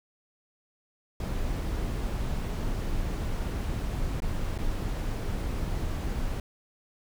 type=noise with dropouts; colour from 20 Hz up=brown; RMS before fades=-30 dBFS; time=1.2-6.4 s; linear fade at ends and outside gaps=2 ms; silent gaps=4.203-4.22 / 4.579-4.586 s; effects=none